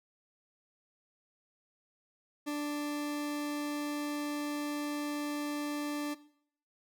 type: tone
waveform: 40% pulse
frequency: 293.7 Hz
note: D4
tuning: in tune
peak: -32 dBFS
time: 2.46-6.15 s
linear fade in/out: 20 ms
effects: noise-tail reverb RT60 0.6 s tail -17 dB re dry